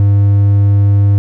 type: tone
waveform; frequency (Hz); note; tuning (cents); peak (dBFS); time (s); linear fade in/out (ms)
triangle; 100.7; G2; +47; -4; 0-1.18; 0
effects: none